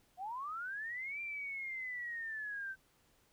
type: linear two-way sweep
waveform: sine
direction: up then down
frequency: 698.5 to 2377 to 1535 Hz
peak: -39 dBFS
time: 0.17-2.76 s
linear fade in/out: 50 ms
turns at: 1.21 s
effects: pink hiss -71 dBFS RMS until 3.32 s